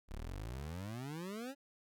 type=exponential sweep; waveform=25% pulse; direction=up; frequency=32.16 to 285.7 Hz; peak=-38 dBFS; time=0.08-1.55 s; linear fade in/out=50 ms; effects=none